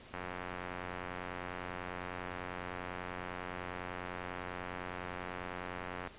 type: click train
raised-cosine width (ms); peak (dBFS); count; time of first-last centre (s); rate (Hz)
0.5; -25; 535; 0.14-6.073; 90
effects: pink hiss -54 dBFS RMS until 6.18 s + resampled to 8000 Hz